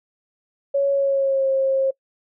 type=tone with pitch glide; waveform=sine; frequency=557 to 536.2 Hz; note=C#5 to C5; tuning=+8 to +42 cents; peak=-16 dBFS; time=0.74-1.91 s; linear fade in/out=10 ms; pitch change=-66 cents; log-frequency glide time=0.91-1.48 s; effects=noise-tail reverb RT60 0.1 s tail -24 dB re dry